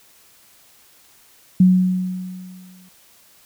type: tone with exponential decay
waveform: sine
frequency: 184 Hz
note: F#3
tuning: 9 cents flat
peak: -7 dBFS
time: 1.6-2.89 s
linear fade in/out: 5 ms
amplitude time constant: 280 ms
effects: white hiss -52 dBFS RMS until 3.45 s